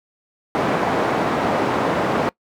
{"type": "band-pass noise", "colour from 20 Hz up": "white", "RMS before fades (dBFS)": -20, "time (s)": [0.55, 2.29], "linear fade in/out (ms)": 0, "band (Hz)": [150, 850], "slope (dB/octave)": 12, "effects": ["noise-tail reverb RT60 0.1 s tail -23 dB re dry"]}